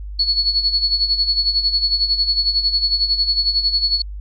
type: tone with tremolo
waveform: sine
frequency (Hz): 4398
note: C#8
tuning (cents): -14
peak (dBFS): -12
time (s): 0.19-4.02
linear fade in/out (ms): 5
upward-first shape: sine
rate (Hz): 11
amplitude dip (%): 70
effects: added 50 Hz sine -27 dBFS peak until 4.2 s